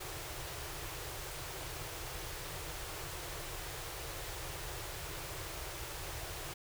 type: band-stop noise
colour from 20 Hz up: pink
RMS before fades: -43 dBFS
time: 0-6.54 s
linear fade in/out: 10 ms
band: 160 to 310 Hz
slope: 96 dB/octave
effects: none